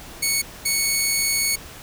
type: tone pair in turn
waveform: 10% pulse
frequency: 2217 / 2217 Hz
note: C#7 / C#7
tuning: 0 / 0 cents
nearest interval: unison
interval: 0 cents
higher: neither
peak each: -10 dBFS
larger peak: neither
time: 0.22-0.42 / 0.65-1.56 s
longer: second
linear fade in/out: 10 ms
effects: pink hiss -40 dBFS RMS until 1.82 s